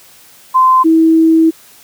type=tone pair in turn; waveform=sine; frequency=1034 / 323.6 Hz; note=C6 / E4; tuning=-21 / -32 cents; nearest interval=octave + minor sixth; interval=2011 cents; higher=first; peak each=-5 dBFS; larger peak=neither; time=0.54-0.84 / 0.84-1.51 s; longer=second; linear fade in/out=20 ms; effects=white hiss -42 dBFS RMS until 1.83 s + high-pass 60 Hz 12 dB/octave